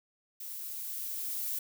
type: noise with level ramp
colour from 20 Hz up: violet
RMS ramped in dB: -42 to -34 dBFS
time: 0.4-1.59 s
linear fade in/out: 5 ms
effects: none